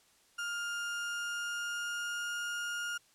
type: tone with pitch glide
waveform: 35% pulse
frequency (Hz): 1408 to 1419.4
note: F6 to F6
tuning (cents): +14 to +28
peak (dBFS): -33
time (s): 0.38-2.98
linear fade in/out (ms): 10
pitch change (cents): +14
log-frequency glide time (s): 0.82-2.32
effects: white hiss -66 dBFS RMS until 3.14 s + low-pass 10000 Hz 12 dB/octave